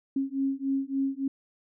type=beating tone pair; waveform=sine; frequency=269.9 / 273.4 Hz; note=C#4 / C#4; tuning=-46 / -24 cents; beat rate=3.5 Hz; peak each=-29 dBFS; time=0.16-1.28 s; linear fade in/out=5 ms; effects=none